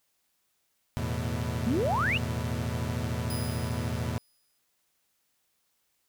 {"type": "chord", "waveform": "30% pulse", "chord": "E suspended fourth", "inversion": "none", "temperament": "equal with one note detuned", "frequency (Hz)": [81.51, 110, 123.47], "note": ["E2", "A2", "B2"], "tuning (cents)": [-19, 0, 0], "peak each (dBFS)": -31, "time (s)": [0.97, 4.18], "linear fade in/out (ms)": 0}
{"type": "exponential sweep", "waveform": "sine", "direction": "up", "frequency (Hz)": [201.7, 2999], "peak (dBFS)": -25, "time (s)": [1.66, 2.18], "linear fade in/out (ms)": 10}
{"type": "tone with exponential decay", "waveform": "10% pulse", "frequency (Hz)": 4978, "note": "D#8", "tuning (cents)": 0, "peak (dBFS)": -29, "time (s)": [3.3, 4.59], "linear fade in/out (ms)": 2, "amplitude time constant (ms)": 280}
{"effects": ["white hiss -74 dBFS RMS until 6.08 s"]}